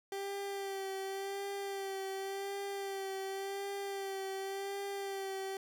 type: tone with vibrato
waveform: 30% pulse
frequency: 392 Hz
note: G4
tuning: in tune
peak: -35 dBFS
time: 0.12-5.57 s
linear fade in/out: 2 ms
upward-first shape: sine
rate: 0.9 Hz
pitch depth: 29 cents each way
effects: none